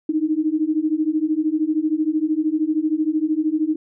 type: beating tone pair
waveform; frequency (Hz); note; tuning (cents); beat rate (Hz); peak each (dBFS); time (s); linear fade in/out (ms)
sine; 303.7 / 316.7; D#4 / D#4; -42 / +31; 13; -21 / -20; 0.09-3.76; 5
effects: none